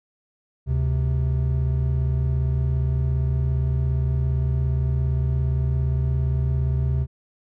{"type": "tone pair together", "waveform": "triangle", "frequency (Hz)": [73.41, 130.81], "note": ["D2", "C3"], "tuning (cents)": [0, 0], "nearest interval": "minor seventh", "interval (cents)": 1000, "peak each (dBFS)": -20, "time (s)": [0.66, 7.07], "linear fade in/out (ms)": 50, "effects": []}